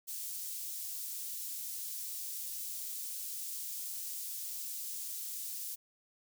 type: high-pass noise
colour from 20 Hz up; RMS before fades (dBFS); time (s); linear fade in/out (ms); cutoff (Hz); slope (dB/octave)
white; -41; 0.07-5.76; 20; 5900; 12
effects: none